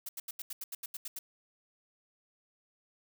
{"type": "noise bursts", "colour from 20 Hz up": "blue", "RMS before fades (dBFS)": -40, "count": 11, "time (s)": [0.06, 1.19], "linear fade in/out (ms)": 5, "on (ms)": 30, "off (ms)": 80, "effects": []}